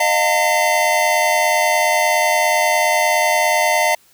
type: tone cluster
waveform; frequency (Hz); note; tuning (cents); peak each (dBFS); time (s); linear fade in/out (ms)
square; 617 / 707 / 903 / 2044; D#5 / F5 / A5 / C7; -15 / +21 / +45 / -41; -20; 0-3.95; 5
effects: white hiss -53 dBFS RMS until 4.13 s